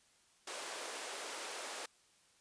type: high-pass noise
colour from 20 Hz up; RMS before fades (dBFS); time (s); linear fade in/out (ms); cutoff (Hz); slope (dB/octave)
pink; -44; 0.47-1.86; 5; 400; 24
effects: white hiss -69 dBFS RMS until 2.4 s + resampled to 22050 Hz